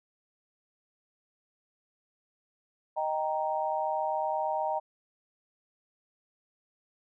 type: chord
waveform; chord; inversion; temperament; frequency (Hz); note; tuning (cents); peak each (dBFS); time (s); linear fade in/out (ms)
sine; Eb major; none; equal; 622.3 / 784 / 932.3; Eb5 / G5 / Bb5; 0 / 0 / 0; -32; 2.96-4.8; 20
effects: none